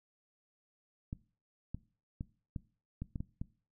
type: clicks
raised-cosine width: 5 ms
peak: -26 dBFS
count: 8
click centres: 1.129 / 1.746 / 2.209 / 2.562 / 3.02 / 3.158 / 3.205 / 3.415 s
effects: noise-tail reverb RT60 0.4 s tail -20 dB re dry